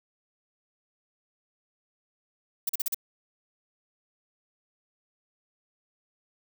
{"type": "noise bursts", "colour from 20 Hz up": "violet", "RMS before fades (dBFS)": -27, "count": 5, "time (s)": [2.67, 2.945], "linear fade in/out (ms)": 5, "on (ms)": 23, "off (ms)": 40, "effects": []}